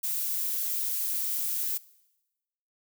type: noise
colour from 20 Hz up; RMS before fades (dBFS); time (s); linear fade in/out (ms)
violet; -30; 0.03-1.78; 10
effects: noise-tail reverb RT60 1.0 s tail -21 dB re dry